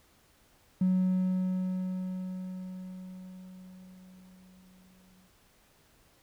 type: tone with exponential decay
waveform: triangle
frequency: 185 Hz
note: F#3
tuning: in tune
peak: -19 dBFS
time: 0.81-5.28 s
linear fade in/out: 5 ms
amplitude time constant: 970 ms
effects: tanh soft clip ceiling -19 dBFS + pink hiss -64 dBFS RMS until 6.22 s